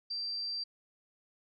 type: tone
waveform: sine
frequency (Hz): 4699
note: D8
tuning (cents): 0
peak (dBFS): -34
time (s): 0.1-0.64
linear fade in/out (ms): 10
effects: none